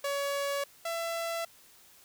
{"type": "tone pair in turn", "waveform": "sawtooth", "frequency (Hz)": [563, 669.5], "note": ["C#5", "E5"], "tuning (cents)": [27, 27], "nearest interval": "minor third", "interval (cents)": 300, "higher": "second", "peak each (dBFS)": [-26, -28], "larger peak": "first", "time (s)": [[0.04, 0.64], [0.85, 1.45]], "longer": "neither", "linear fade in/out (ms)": 5, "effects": ["white hiss -58 dBFS RMS until 2.04 s"]}